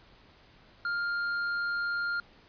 triangle tone with tanh clipping, 1403 Hz, F6, 8 cents sharp, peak -30 dBFS, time 0.85-2.2 s, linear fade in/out 2 ms, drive 11 dB, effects pink hiss -58 dBFS RMS until 2.48 s + resampled to 11025 Hz

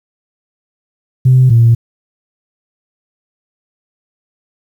sine tone pair in turn, 128.6 / 116.24 Hz, C3 / A#2, -30 / -4 cents, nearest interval major second, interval 174 cents, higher first, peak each -3 dBFS, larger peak neither, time 1.25-1.5 / 1.5-1.75 s, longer neither, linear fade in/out 10 ms, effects tanh soft clip ceiling 0 dBFS + 7-bit

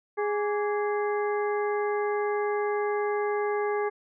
harmonic tone with a mistuned harmonic, 414.7 Hz, G#4, 3 cents flat, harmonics 1 / 2 / 3 / 4 / 5, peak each -26 / -32 / -36 / -38 / -40 dBFS, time 0.17-3.9 s, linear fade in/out 20 ms, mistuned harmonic 3, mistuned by -120 cents, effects none

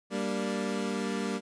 25% pulse chord, G minor, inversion none, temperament equal, 196 / 233.1 / 293.7 Hz, G3 / Bb3 / D4, 0 / 0 / 0 cents, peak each -29 / -30 / -34 dBFS, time 0.1-1.41 s, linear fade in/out 50 ms, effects resampled to 22050 Hz

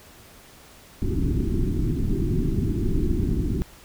pink low-pass noise, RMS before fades -23 dBFS, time 1.02-3.62 s, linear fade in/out 0 ms, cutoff 390 Hz, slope 96 dB/octave, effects pink hiss -49 dBFS RMS until 3.84 s

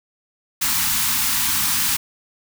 white band-stop noise, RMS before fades -20 dBFS, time 0.61-1.97 s, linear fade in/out 10 ms, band 290 to 820 Hz, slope 96 dB/octave, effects none

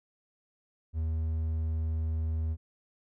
triangle tone, 79.8 Hz, D#2, 44 cents sharp, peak -26 dBFS, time 0.93-2.57 s, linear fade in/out 50 ms, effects none

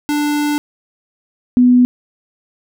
square / sine tone pair in turn, 294.6 / 247.7 Hz, D4 / B3, +6 / +5 cents, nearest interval minor third, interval 301 cents, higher first, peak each -15 / -6 dBFS, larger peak second, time 0.09-0.58 / 1.57-1.85 s, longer first, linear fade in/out 0 ms, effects none

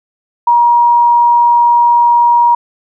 sine tone, 951 Hz, A#5, 34 cents sharp, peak -5 dBFS, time 0.47-2.55 s, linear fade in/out 5 ms, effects none

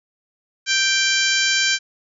harmonic tone with a mistuned harmonic, 784 Hz, G5, in tune, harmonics 2 / 3 / 4 / 5 / 6 / 7 / 8 / 9, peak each -21 / -23 / -24 / -25 / -26 / -26 / -27 / -28 dBFS, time 0.66-1.79 s, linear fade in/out 50 ms, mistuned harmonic 5, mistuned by +27 cents, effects none

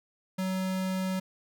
square tone, 187.7 Hz, F#3, 25 cents sharp, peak -29 dBFS, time 0.38-1.2 s, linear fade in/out 10 ms, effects none

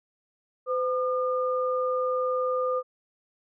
sine tone pair together, 509 / 1210.6 Hz, C5 / D#6, -48 / -48 cents, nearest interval octave + minor third, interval 1500 cents, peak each -25 / -29 dBFS, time 0.66-2.83 s, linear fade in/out 50 ms, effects none

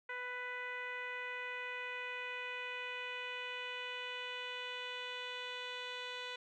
10% pulse tone with low-pass filter sweep, 496.2 Hz, B4, 8 cents sharp, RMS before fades -43 dBFS, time 0.09-6.36 s, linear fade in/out 5 ms, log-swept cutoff 1900 to 3900 Hz, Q 2.7, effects none

